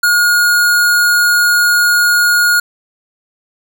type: tone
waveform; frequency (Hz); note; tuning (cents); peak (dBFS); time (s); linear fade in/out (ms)
square; 1435; F6; +47; -9; 0.03-2.6; 5
effects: none